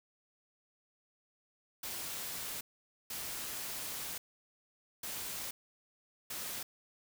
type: noise bursts at uneven times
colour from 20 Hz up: white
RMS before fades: -41 dBFS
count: 4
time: 1.83-2.61 / 3.1-4.18 / 5.03-5.51 / 6.3-6.63 s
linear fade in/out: 5 ms
effects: none